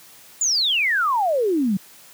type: exponential sweep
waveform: sine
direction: down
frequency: 7240 to 182.3 Hz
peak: -17 dBFS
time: 0.41-1.77 s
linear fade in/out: 5 ms
effects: white hiss -47 dBFS RMS until 2.13 s + high-pass 100 Hz 12 dB/octave